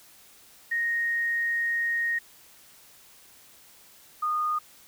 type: tone pair in turn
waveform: sine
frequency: 1864.7 / 1227.4 Hz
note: A#6 / D#6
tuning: 0 / -24 cents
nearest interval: perfect fifth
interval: 724 cents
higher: first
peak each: -24 dBFS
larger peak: neither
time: 0.71-2.19 / 4.22-4.59 s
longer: first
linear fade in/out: 10 ms
effects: white hiss -54 dBFS RMS until 4.87 s